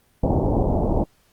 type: low-pass noise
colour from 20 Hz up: pink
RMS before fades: -20 dBFS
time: 0.23-1.04 s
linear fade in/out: 5 ms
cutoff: 850 Hz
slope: 48 dB/octave
effects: pink hiss -61 dBFS RMS until 1.32 s + Opus 32 kbps